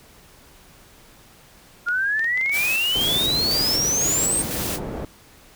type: exponential sweep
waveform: sine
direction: up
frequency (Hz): 1396.9 to 8730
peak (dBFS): -19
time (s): 1.86-4.43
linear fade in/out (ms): 20
type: clicks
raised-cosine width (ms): 0.2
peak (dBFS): -19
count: 10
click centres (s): 1.886 / 2.194 / 2.244 / 2.375 / 2.412 / 2.461 / 2.495 / 2.572 / 2.84 / 3.036
type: noise with tremolo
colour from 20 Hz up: white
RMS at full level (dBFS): -28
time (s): 2.51-4.8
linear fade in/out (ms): 50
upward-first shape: square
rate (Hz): 2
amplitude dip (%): 35
type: low-pass noise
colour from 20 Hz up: white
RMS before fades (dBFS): -30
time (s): 2.95-5.05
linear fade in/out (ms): 2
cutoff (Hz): 460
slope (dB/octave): 12
effects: pink hiss -50 dBFS RMS until 5.55 s